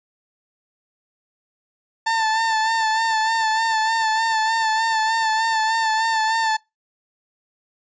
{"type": "tone with vibrato", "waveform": "30% pulse", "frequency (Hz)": 890, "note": "A5", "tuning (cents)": 20, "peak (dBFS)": -15, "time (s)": [2.06, 6.57], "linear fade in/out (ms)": 10, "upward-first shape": "sine", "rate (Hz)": 3.3, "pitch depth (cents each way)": 35, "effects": ["noise-tail reverb RT60 0.2 s tail -23 dB re dry", "resampled to 16000 Hz"]}